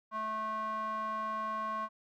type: tone with band-pass filter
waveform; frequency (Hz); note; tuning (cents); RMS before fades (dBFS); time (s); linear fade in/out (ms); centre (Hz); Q
square; 217.9; A3; -17; -36; 0.11-1.89; 50; 1100; 4.7
effects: none